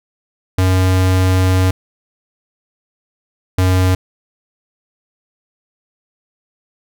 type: tone pair in turn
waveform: square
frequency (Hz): 93 / 92.53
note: F#2 / F#2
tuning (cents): +9 / +1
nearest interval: unison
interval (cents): 8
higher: first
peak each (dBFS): -11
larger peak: neither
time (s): 0.58-1.71 / 3.58-3.95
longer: first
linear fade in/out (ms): 5
effects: none